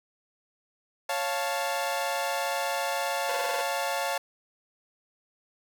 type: chord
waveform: sawtooth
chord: Db augmented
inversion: none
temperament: equal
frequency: 554.4 / 698.5 / 880 Hz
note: Db5 / F5 / A5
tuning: 0 / 0 / 0 cents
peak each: -28 dBFS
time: 1.09-4.18 s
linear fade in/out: 5 ms
type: tone bursts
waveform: sawtooth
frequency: 505 Hz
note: B4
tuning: 39 cents sharp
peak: -28 dBFS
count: 7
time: 3.29-3.612 s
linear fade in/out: 2 ms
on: 28 ms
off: 21 ms
effects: none